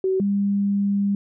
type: tone pair in turn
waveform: sine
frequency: 378.5 / 200.5 Hz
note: F#4 / G3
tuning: +39 / +39 cents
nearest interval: major seventh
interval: 1100 cents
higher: first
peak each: -18 dBFS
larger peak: neither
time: 0.04-0.2 / 0.2-1.15 s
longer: second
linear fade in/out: 2 ms
effects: none